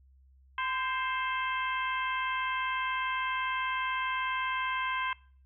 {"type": "harmonic tone with a mistuned harmonic", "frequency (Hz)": 527, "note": "C5", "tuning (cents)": 12, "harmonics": [2, 3, 4, 5, 6], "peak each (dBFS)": [-32, -36, -38, -40, -42], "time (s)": [0.58, 5.13], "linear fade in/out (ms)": 2, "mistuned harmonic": 2, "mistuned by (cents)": -42, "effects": ["noise-tail reverb RT60 0.5 s tail -22 dB re dry", "added 66 Hz sine -57 dBFS peak until 5.45 s"]}